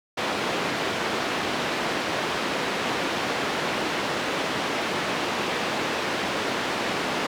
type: band-pass noise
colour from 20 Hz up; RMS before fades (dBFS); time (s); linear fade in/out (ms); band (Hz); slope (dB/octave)
pink; -27; 0.17-7.27; 10; 260 to 3600; 12
effects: none